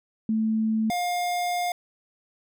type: tone pair in turn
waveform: sine / square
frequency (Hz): 220 / 709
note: A3 / F5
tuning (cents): 0 / +26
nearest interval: octave + minor sixth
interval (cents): 2026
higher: second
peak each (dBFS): -21 / -25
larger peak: first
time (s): 0.29-0.9 / 0.9-1.72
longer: second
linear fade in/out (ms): 2
effects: none